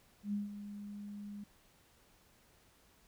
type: tone with ADSR envelope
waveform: sine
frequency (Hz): 204.8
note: G#3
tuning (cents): -24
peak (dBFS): -32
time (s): 0.23-1.44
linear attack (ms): 100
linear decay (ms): 160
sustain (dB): -11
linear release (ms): 6
effects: pink hiss -67 dBFS RMS until 3.07 s